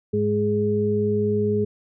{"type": "harmonic tone", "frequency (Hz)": 104.4, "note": "G#2", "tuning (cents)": 10, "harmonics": [1, 2, 4], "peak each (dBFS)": [-26, -24, -21], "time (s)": [0.13, 1.65], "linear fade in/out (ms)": 10, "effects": []}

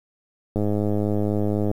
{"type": "click train", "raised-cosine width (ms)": 2, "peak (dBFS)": -11, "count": 121, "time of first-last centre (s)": [0.56, 1.714], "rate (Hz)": 104, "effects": ["8-bit"]}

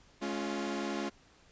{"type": "chord", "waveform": "sawtooth", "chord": "Db major", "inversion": "second", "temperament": "equal with one note detuned", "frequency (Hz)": [211.6, 277.2, 349.2], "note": ["Ab3", "Db4", "F4"], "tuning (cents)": [33, 0, 0], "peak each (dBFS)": -34, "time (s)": [0.21, 1.1], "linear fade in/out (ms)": 20, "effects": ["pink hiss -62 dBFS RMS until 1.51 s", "resampled to 16000 Hz"]}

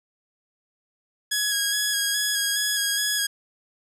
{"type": "tone with vibrato", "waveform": "10% pulse", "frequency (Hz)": 1661.2, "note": "G#6", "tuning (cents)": 0, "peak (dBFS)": -13, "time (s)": [1.31, 3.27], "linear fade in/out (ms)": 10, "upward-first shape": "square", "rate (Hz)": 2.4, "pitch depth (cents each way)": 19, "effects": []}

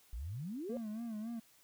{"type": "exponential sweep", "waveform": "sine", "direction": "up", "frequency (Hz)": [51, 560], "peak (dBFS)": -39, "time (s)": [0.13, 0.77], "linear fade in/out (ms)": 0}
{"type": "tone with vibrato", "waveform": "triangle", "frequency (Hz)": 223.1, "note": "A3", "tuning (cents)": 24, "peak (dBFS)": -37, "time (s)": [0.69, 1.4], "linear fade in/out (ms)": 10, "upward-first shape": "sine", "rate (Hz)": 3.6, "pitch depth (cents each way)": 100}
{"effects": ["white hiss -66 dBFS RMS until 1.63 s"]}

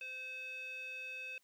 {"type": "tone with band-pass filter", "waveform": "square", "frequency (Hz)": 516, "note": "C5", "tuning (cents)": -24, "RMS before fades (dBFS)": -45, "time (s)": [0.01, 1.38], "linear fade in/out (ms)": 2, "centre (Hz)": 2600, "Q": 6.1, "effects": ["white hiss -75 dBFS RMS until 1.43 s", "high-pass 150 Hz 12 dB/octave"]}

